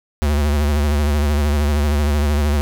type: tone with vibrato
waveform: square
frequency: 73.42 Hz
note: D2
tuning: in tune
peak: -15 dBFS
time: 0.22-2.61 s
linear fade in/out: 0 ms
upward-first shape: sine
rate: 13 Hz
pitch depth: 67 cents each way
effects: none